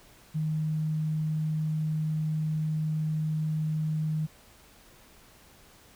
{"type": "tone", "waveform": "sine", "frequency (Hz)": 155.56, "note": "D#3", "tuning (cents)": 0, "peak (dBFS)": -26, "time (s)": [0.34, 4.27], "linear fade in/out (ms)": 20, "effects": ["pink hiss -56 dBFS RMS until 5.95 s"]}